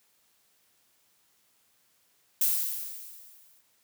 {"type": "noise with exponential decay", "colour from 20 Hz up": "violet", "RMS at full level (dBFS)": -23, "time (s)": [2.41, 3.61], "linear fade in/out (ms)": 5, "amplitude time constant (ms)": 260, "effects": ["white hiss -68 dBFS RMS until 3.83 s", "high-pass 60 Hz 12 dB/octave"]}